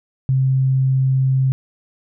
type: tone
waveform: sine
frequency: 132.3 Hz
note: C3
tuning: 20 cents sharp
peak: -13 dBFS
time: 0.29-1.52 s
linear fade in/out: 0 ms
effects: none